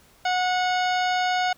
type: harmonic tone with a mistuned harmonic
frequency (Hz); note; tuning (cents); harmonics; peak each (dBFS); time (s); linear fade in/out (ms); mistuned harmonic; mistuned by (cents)
731; F#5; -21; 1 / 2 / 3 / 4 / 5 / 6 / 7 / 9; -22 / -28 / -32 / -34 / -36 / -38 / -39 / -41; 0.25-1.53; 5; 6; +21
effects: pink hiss -56 dBFS RMS until 1.57 s